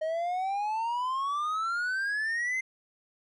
triangle exponential sweep, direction up, 622 to 2088 Hz, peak -26 dBFS, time 0.01-2.61 s, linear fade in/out 10 ms, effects resampled to 24000 Hz

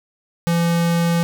square tone, 169.6 Hz, E3, 50 cents sharp, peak -16 dBFS, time 0.47-1.23 s, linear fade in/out 0 ms, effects none

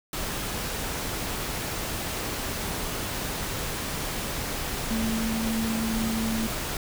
sine tone in noise, 223.9 Hz, A3, 30 cents sharp, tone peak -26 dBFS, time 4.91-6.47 s, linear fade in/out 2 ms, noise pink, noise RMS -31 dBFS, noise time 0.13-6.77 s, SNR +2 dB, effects none

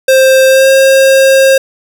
square tone with pitch glide, 527 to 535.9 Hz, C5 to C5, +12 to +41 cents, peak -4 dBFS, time 0.08-1.58 s, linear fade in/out 5 ms, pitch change +29 cents, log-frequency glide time 0.48-0.69 s, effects none

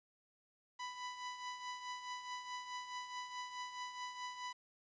sawtooth tone with tremolo, 993 Hz, B5, 9 cents sharp, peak -37 dBFS, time 0.79-4.53 s, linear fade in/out 10 ms, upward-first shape triangle, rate 4.7 Hz, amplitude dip 65%, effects resampled to 16000 Hz + 11-bit

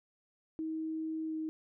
sine tone with pitch glide, 317.9 to 315.2 Hz, D#4 to D#4, +37 to +23 cents, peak -34 dBFS, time 0.59-1.49 s, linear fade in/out 0 ms, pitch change -14 cents, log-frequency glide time 1.26-1.34 s, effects none

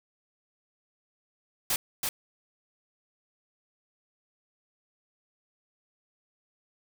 white noise with echo, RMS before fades -27 dBFS, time 1.7-1.76 s, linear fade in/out 2 ms, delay 330 ms, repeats 1, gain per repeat -3 dB, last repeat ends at 2.09 s, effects none

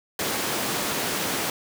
pink high-pass noise, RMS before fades -27 dBFS, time 0.19-1.5 s, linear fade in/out 2 ms, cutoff 200 Hz, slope 12 dB/octave, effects none

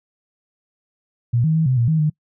sine tone with pitch steps, 119.3 / 158.4 / 160.6 / 129 / 118 / 158.7 / 152.6 Hz, A#2 / D#3 / E3 / C3 / A#2 / D#3 / D#3, +41 / +31 / -45 / -24 / +22 / +35 / -33 cents, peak -14 dBFS, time 1.33-2.1 s, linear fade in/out 10 ms, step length 110 ms, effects noise-tail reverb RT60 0.1 s tail -25 dB re dry

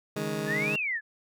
20% pulse chord, C# suspended second, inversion none, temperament just, 138.59 / 155.92 / 207.9 Hz, C#3 / D#3 / G#3, 0 / +4 / +2 cents, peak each -34 / -29 / -28 dBFS, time 0.16-0.76 s, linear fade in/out 5 ms
sine exponential two-way sweep, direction up then down, 1669 to 2794 to 1669 Hz, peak -27 dBFS, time 0.46-1.01 s, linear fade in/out 50 ms, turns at 0.76 s
effects none

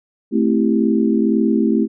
sine chord, A minor seventh, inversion none, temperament equal, 220 / 261.6 / 329.6 / 392 Hz, A3 / C4 / E4 / G4, 0 / 0 / 0 / 0 cents, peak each -16 / -19 / -19 / -22 dBFS, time 0.31-1.88 s, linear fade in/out 50 ms, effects none

